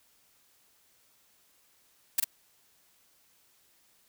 blue noise with echo, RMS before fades -24 dBFS, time 2.18-2.2 s, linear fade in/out 5 ms, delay 43 ms, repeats 1, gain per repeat -2 dB, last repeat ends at 2.243 s, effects white hiss -66 dBFS RMS until 4.08 s

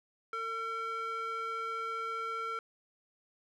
square tone with band-pass filter, 452.5 Hz, A4, 48 cents sharp, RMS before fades -37 dBFS, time 0.33-2.59 s, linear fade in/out 2 ms, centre 1500 Hz, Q 2.9, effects none

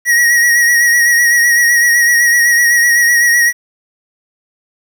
square tone with vibrato, 1900 Hz, A#6, 33 cents sharp, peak -8 dBFS, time 0.05-3.53 s, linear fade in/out 50 ms, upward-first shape sine, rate 7.9 Hz, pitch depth 36 cents each way, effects 7-bit

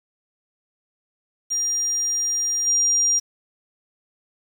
sine tone with level steps, 5700 Hz, F8, 34 cents sharp, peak -20 / -16 dBFS, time 1.5-3.2 s, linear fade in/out 20 ms, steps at 2.66 s, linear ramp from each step 20 ms, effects 7-bit

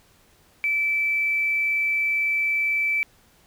sine tone with quantisation, 2319 Hz, D7, 22 cents flat, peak -20 dBFS, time 0.64-3.03 s, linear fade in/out 0 ms, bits 8, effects pink hiss -58 dBFS RMS until 3.46 s

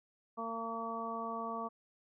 harmonic tone, 228 Hz, A#3, 38 cents flat, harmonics 1 / 2 / 3 / 4 / 5, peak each -44 / -45 / -43 / -45 / -40 dBFS, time 0.37-1.69 s, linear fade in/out 20 ms, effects none

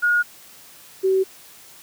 sine tone pair in turn, 1438 / 380.9 Hz, F#6 / G4, -50 / -50 cents, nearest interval octave + major seventh, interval 2300 cents, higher first, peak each -15 dBFS, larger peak neither, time 0.02-0.23 / 1.03-1.24 s, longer neither, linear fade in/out 20 ms, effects white hiss -46 dBFS RMS until 1.82 s + high-pass 80 Hz 12 dB/octave

